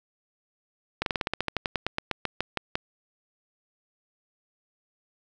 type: slowing click train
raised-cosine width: 0.3 ms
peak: -10 dBFS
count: 19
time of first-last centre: 1.02-2.755 s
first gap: 42 ms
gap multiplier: 1.09
effects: none